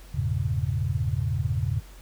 sine chord, E diminished seventh, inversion none, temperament equal with one note detuned, 82.41 / 100.58 / 116.54 / 138.59 Hz, E2 / G2 / Bb2 / Db3, 0 / +45 / 0 / 0 cents, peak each -29 dBFS, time 0.14-1.8 s, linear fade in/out 10 ms, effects added 46 Hz sine -44 dBFS peak until 2.01 s + pink hiss -52 dBFS RMS until 2.01 s

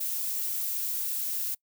violet noise, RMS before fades -31 dBFS, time 0-1.55 s, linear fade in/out 10 ms, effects noise-tail reverb RT60 0.1 s tail -24 dB re dry

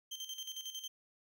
30% pulse tone with tremolo, 3136 Hz, G7, in tune, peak -37 dBFS, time 0.11-0.88 s, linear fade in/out 10 ms, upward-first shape square, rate 11 Hz, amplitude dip 65%, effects none

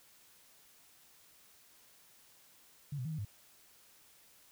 sine tone with pitch steps, 143.4 / 125 / 159.4 / 155.4 / 102.9 Hz, D3 / B2 / D#3 / D#3 / G#2, -41 / +21 / +42 / -2 / -16 cents, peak -36 dBFS, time 2.92-3.25 s, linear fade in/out 5 ms, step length 66 ms, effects white hiss -63 dBFS RMS until 4.51 s

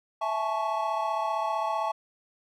triangle chord, A major seventh, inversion second, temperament equal with one note detuned, 659.3 / 844.6 / 880 / 1108.7 Hz, E5 / G#5 / A5 / C#6, 0 / +29 / 0 / 0 cents, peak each -30 dBFS, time 0.21-1.92 s, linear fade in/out 10 ms, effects none

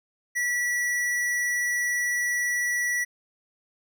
sine tone with tanh clipping, 1947 Hz, B6, 25 cents flat, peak -25 dBFS, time 0.35-3.05 s, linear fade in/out 20 ms, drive 18 dB, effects none

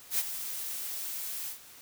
blue noise with ADSR envelope, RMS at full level -26 dBFS, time 0.1-1.59 s, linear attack 88 ms, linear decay 31 ms, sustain -11 dB, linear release 110 ms, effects white hiss -52 dBFS RMS until 1.81 s

